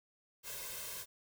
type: noise with comb filter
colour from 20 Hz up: white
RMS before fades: -44 dBFS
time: 0.43-1.06 s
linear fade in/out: 50 ms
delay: 1.9 ms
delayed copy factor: +0.85
effects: none